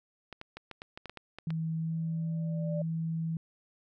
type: clicks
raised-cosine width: 0.3 ms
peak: -26 dBFS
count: 11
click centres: 0.327 / 0.414 / 0.57 / 0.713 / 0.819 / 0.975 / 1.057 / 1.096 / 1.173 / 1.386 / 1.505 s
type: tone with pitch glide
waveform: sine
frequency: 161.5 to 163 Hz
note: E3 to E3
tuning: -35 to -19 cents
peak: -30 dBFS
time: 1.47-3.37 s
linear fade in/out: 2 ms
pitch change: +16 cents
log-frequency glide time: 1.76-1.96 s
type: tone with exponential growth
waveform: sine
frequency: 589 Hz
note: D5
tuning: 5 cents sharp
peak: -32 dBFS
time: 1.9-2.82 s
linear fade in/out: 5 ms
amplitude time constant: 200 ms
effects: none